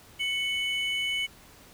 triangle tone pair together, 2217 / 2993 Hz, C#7 / F#7, 0 / +19 cents, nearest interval perfect fourth, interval 519 cents, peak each -28 dBFS, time 0.19-1.27 s, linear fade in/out 20 ms, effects pink hiss -53 dBFS RMS until 1.73 s

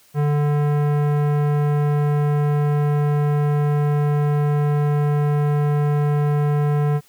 sine tone with tanh clipping, 146.83 Hz, D3, in tune, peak -18 dBFS, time 0.14-7.01 s, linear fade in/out 50 ms, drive 18 dB, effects white hiss -54 dBFS RMS until 7.08 s

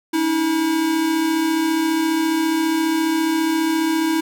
square tone pair together, 287.4 / 322.1 Hz, D4 / E4, -37 / -40 cents, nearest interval major second, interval 197 cents, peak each -27 / -18 dBFS, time 0.13-4.21 s, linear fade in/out 10 ms, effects none

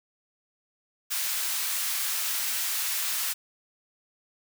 white high-pass noise, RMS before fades -29 dBFS, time 1.1-3.34 s, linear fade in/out 20 ms, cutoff 1200 Hz, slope 12 dB/octave, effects none

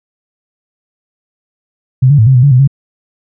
sine tone with pitch steps, 129.1 / 144.6 / 109.9 / 132.5 / 123.7 / 142.3 / 125.8 / 137.8 Hz, C3 / D3 / A2 / C3 / B2 / C#3 / B2 / C#3, -23 / -27 / -2 / +22 / +3 / +46 / +32 / -10 cents, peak -3 dBFS, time 2.02-2.676 s, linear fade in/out 10 ms, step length 82 ms, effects none

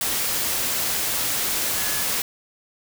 sine tone in noise, 1700 Hz, G#6, 40 cents sharp, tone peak -34 dBFS, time 1.77-2.04 s, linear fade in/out 2 ms, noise white, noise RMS -24 dBFS, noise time 0.01-2.22 s, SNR -13 dB, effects none

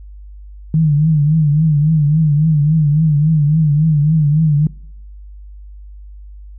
sine tone with vibrato, 152.5 Hz, D#3, 34 cents flat, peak -9 dBFS, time 0.74-4.67 s, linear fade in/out 2 ms, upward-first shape triangle, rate 3.6 Hz, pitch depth 120 cents each way, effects noise-tail reverb RT60 0.6 s tail -22 dB re dry + added 50 Hz sine -32 dBFS peak until 6.58 s

